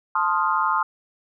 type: chord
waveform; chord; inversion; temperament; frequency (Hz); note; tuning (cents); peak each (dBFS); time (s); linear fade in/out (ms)
sine; F dominant seventh; first; equal; 880 / 1046.5 / 1244.5 / 1396.9; A5 / C6 / Eb6 / F6; 0 / 0 / 0 / 0; -25 / -23 / -23 / -27; 0.15-0.83; 5
effects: none